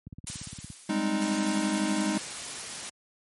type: click train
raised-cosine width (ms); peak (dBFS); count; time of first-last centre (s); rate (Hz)
5; -27; 12; 0.07-0.702; 17.4
type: noise with exponential decay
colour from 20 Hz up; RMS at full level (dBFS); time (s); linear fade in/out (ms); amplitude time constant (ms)
blue; -32; 0.27-1.84; 0; 340
type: chord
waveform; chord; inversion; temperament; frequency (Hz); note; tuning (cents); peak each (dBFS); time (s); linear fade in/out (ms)
square; Ab major seventh; third; equal with one note detuned; 196 / 207.7 / 261.6 / 310.1; G3 / Ab3 / C4 / Eb4; 0 / 0 / 0 / -6; -35 / -30 / -36 / -30; 0.89-2.18; 5
type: noise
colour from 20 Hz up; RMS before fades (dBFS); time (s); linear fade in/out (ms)
white; -37; 1.21-2.9; 10
effects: high-pass 80 Hz 12 dB/octave + MP3 48 kbps